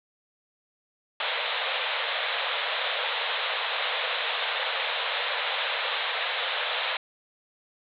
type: band-pass noise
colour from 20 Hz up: white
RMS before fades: -29 dBFS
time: 1.2-6.97 s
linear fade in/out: 2 ms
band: 460 to 3900 Hz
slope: 96 dB/octave
effects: none